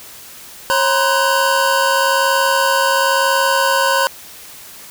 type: tone cluster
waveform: square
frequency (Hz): 543 / 953 / 1034 / 1508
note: C#5 / A#5 / C6 / F#6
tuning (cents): -36 / +38 / -21 / +32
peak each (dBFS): -19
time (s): 0.7-4.07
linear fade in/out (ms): 0
effects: white hiss -37 dBFS RMS until 4.9 s